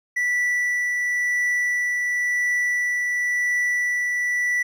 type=tone with tremolo; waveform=triangle; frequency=1963 Hz; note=B6; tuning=11 cents flat; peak=-17 dBFS; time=0.16-4.63 s; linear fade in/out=10 ms; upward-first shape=triangle; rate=0.95 Hz; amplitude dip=25%; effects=none